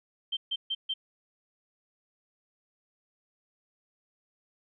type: tone bursts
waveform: sine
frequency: 3136 Hz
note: G7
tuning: in tune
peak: -28 dBFS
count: 4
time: 0.32-0.94 s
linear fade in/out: 10 ms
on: 50 ms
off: 140 ms
effects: none